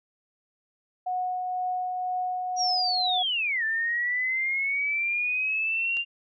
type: tone with tremolo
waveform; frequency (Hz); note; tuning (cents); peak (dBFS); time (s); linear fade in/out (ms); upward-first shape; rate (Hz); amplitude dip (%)
sine; 732; F#5; -19; -25; 1.06-3.23; 10; triangle; 2; 30
type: linear two-way sweep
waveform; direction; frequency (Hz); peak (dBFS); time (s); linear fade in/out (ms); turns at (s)
sine; down then up; 5790 to 1760 to 2800; -24; 2.56-6.05; 50; 3.64
type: click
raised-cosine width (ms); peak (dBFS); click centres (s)
0.2; -26; 5.97
effects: none